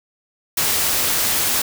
white noise, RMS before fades -19 dBFS, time 0.57-1.62 s, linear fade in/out 5 ms, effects none

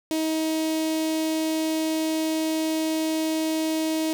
sawtooth tone with notch filter, 317 Hz, D#4, 32 cents sharp, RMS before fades -25 dBFS, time 0.11-4.13 s, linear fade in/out 0 ms, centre 1400 Hz, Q 0.81, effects none

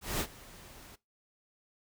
pink noise with ADSR envelope, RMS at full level -31 dBFS, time 0.01-0.96 s, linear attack 190 ms, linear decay 64 ms, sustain -21 dB, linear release 12 ms, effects noise-tail reverb RT60 0.2 s tail -20 dB re dry

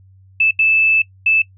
sine tone bursts at uneven times, 2628 Hz, E7, 6 cents flat, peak -10 dBFS, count 3, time 0.4-0.51 / 0.59-1.02 / 1.26-1.42 s, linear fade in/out 5 ms, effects noise-tail reverb RT60 0.1 s tail -20 dB re dry + added 95 Hz sine -44 dBFS peak until 1.57 s

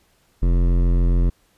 sine tone with hard clipping, 43.65 Hz, F1, in tune, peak -16 dBFS, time 0.42-1.3 s, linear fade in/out 10 ms, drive 15 dB, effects pink hiss -61 dBFS RMS until 1.57 s + resampled to 32000 Hz

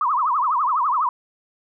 sine tone with vibrato, 1102 Hz, C#6, 11 cents flat, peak -17 dBFS, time 0.01-1.09 s, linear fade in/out 2 ms, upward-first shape triangle, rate 12 Hz, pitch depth 300 cents each way, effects none

